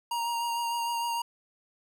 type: tone with vibrato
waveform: square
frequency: 938 Hz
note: A#5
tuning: 11 cents sharp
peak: -29 dBFS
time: 0.11-1.22 s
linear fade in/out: 5 ms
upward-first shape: triangle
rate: 6.6 Hz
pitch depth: 22 cents each way
effects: none